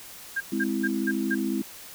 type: tone bursts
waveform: sine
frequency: 1606 Hz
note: G6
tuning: 41 cents sharp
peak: -24 dBFS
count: 5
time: 0.36-1.35 s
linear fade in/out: 10 ms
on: 46 ms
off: 190 ms
type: chord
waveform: sine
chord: Ab augmented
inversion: none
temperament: equal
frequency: 207.7 / 261.6 / 329.6 Hz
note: Ab3 / C4 / E4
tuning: 0 / 0 / 0 cents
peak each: -29 dBFS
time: 0.52-1.62 s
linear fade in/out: 5 ms
effects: white hiss -44 dBFS RMS until 1.94 s